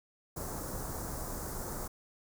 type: band-stop noise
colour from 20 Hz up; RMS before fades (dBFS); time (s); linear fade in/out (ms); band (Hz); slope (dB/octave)
pink; -39; 0.36-1.88; 10; 1400 to 6000; 24
effects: none